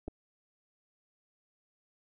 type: clicks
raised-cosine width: 2 ms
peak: -27 / -27 dBFS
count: 2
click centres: 0.079 / 0.082 s
effects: none